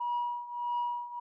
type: tone with tremolo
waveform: sine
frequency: 963 Hz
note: B5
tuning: 44 cents flat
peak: -26 dBFS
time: 0-1.2 s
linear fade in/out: 10 ms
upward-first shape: triangle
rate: 1.6 Hz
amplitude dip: 85%
effects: tanh soft clip ceiling -26 dBFS